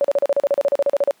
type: tone bursts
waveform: sine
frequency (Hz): 564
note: C#5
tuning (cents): +30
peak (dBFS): -13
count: 16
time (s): 0.01-1.109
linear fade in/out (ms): 0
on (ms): 34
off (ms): 37
effects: pink hiss -57 dBFS RMS until 1.2 s + high-pass 300 Hz 12 dB/octave